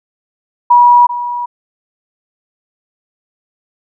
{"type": "tone with echo", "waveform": "sine", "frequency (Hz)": 967, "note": "B5", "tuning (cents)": -37, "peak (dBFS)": -3, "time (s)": [0.7, 1.07], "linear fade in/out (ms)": 10, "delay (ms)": 390, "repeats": 1, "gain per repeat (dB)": -13, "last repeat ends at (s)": 1.46, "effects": []}